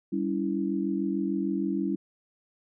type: chord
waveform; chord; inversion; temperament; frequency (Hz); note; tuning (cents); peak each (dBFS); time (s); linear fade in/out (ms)
sine; C# diminished; second; equal with one note detuned; 196 / 283 / 329.6; G3 / C#4 / E4; 0 / +36 / 0; -30; 0.12-1.96; 10
effects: none